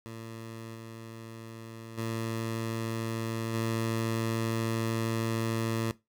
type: tone with level steps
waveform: 15% pulse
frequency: 113.2 Hz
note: A2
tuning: 50 cents sharp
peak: -34 / -36 / -25 / -22 dBFS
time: 0.06-5.91 s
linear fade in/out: 0 ms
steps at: 0.74 / 1.97 / 3.53 s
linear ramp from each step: 20 ms
effects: noise-tail reverb RT60 0.2 s tail -18 dB re dry